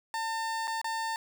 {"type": "tone with dropouts", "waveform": "30% pulse", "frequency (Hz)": 900, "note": "A5", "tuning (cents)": 39, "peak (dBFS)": -28, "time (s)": [0.14, 1.16], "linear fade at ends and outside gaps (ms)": 1, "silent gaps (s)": [[0.673, 0.678], [0.815, 0.844]], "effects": []}